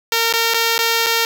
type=tone with dropouts; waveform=5% pulse; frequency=459 Hz; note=A#4; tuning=27 cents flat; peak=-3 dBFS; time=0.12-1.25 s; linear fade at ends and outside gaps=1 ms; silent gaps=0.326-0.337 / 0.538-0.543 / 0.78-0.789 / 1.063-1.067 s; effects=7-bit